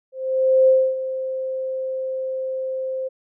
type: tone with ADSR envelope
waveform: sine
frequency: 523.3 Hz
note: C5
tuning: in tune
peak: -10 dBFS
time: 0.12-3.09 s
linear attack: 560 ms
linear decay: 270 ms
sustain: -13 dB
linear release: 19 ms
effects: none